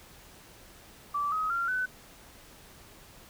sine tone with pitch steps, 1161 / 1266.1 / 1380.7 / 1505.6 Hz, D6 / D#6 / F6 / F#6, -20 / +30 / -20 / +30 cents, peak -27 dBFS, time 1.14-1.86 s, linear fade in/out 10 ms, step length 180 ms, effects pink hiss -53 dBFS RMS until 3.29 s

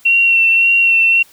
sine tone with vibrato, 2722 Hz, F7, 45 cents flat, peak -8 dBFS, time 0.05-1.23 s, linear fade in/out 10 ms, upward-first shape sine, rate 1.8 Hz, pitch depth 19 cents each way, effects white hiss -47 dBFS RMS until 1.32 s

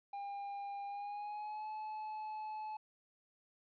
triangle tone with pitch glide, 803 to 860.6 Hz, G5 to A5, +41 to -39 cents, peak -39 dBFS, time 0.13-2.77 s, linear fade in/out 5 ms, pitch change +120 cents, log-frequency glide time 0.86-1.68 s, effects resampled to 11025 Hz + 13-bit

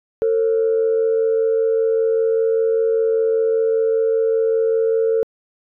sine tone pair together, 449.8 / 534.9 Hz, A4 / C5, +38 / +38 cents, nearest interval minor third, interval 300 cents, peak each -14 / -23 dBFS, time 0.22-5.23 s, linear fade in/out 0 ms, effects tanh soft clip ceiling -9 dBFS

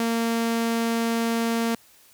sawtooth tone, 230 Hz, A#3, 23 cents flat, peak -18 dBFS, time 0-1.75 s, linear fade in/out 2 ms, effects white hiss -55 dBFS RMS until 2.13 s

